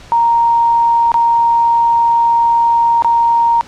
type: tone with dropouts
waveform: sine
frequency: 932.3 Hz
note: A#5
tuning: in tune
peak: -8 dBFS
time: 0.12-3.61 s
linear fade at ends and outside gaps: 0 ms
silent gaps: 1.118-1.142 / 3.022-3.046 s
effects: pink hiss -38 dBFS RMS until 3.67 s + low-pass 6000 Hz 12 dB/octave